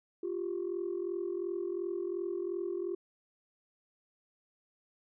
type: tone pair together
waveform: sine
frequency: 349.5 / 392.3 Hz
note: F4 / G4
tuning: +1 / +1 cents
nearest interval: major second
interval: 200 cents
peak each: -34 / -36 dBFS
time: 0.23-2.95 s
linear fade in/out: 5 ms
effects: tanh soft clip ceiling -27 dBFS